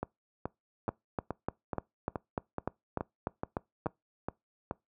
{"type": "two click trains", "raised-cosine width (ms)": 1, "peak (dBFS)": [-17, -19], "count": [11, 12], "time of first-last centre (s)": [[0.89, 3.866], [0.03, 4.711]], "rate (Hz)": [3.36, 2.35], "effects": ["noise-tail reverb RT60 0.2 s tail -24 dB re dry", "high-pass 60 Hz 12 dB/octave"]}